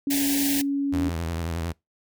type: tone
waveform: sine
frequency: 279.9 Hz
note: C#4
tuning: 17 cents sharp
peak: -22 dBFS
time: 0.07-1.09 s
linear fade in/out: 2 ms
type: band-stop noise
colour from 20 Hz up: white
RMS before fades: -27 dBFS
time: 0.1-0.62 s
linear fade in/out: 10 ms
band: 900 to 1600 Hz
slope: 96 dB/octave
type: tone with vibrato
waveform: sawtooth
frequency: 83.3 Hz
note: E2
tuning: 19 cents sharp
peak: -23 dBFS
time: 0.92-1.73 s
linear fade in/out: 20 ms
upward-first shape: sine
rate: 11 Hz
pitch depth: 73 cents each way
effects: noise-tail reverb RT60 0.2 s tail -25 dB re dry